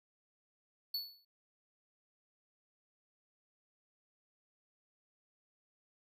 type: tone with exponential decay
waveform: square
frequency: 4435 Hz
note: C#8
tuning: in tune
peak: -33 dBFS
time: 0.94-1.25 s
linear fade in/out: 5 ms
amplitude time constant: 67 ms
effects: none